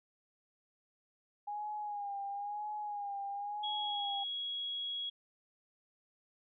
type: tone with vibrato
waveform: sine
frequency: 820 Hz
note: G#5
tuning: 22 cents flat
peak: -37 dBFS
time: 1.47-4.24 s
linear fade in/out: 10 ms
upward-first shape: sine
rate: 1 Hz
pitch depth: 49 cents each way
type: tone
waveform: sine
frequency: 3322 Hz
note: G#7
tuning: in tune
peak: -36 dBFS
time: 3.63-5.1 s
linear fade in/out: 10 ms
effects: none